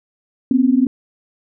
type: tone pair together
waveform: sine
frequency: 246.9 / 268.6 Hz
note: B3 / C4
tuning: 0 / +46 cents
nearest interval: minor second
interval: 146 cents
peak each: -14 dBFS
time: 0.51-0.87 s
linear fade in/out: 2 ms
effects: none